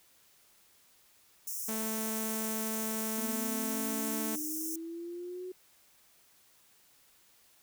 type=high-pass noise; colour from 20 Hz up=white; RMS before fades=-38 dBFS; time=1.47-4.76 s; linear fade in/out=5 ms; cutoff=5400 Hz; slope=96 dB/octave
type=tone; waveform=sawtooth; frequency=220 Hz; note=A3; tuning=in tune; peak=-31 dBFS; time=1.68-4.36 s; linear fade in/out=10 ms
type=linear sweep; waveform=sine; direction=up; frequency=233.1 to 370 Hz; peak=-38 dBFS; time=3.18-5.52 s; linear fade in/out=5 ms
effects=white hiss -64 dBFS RMS until 7.62 s